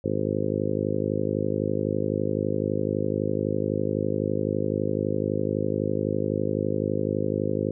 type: harmonic tone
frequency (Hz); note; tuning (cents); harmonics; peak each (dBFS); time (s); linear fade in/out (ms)
51.91; G#1; 0; 2 / 3 / 4 / 5 / 6 / 7 / 8 / 9 / 10; -32 / -32 / -32 / -32 / -32 / -32 / -32 / -32 / -32; 0.04-7.71; 5
effects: none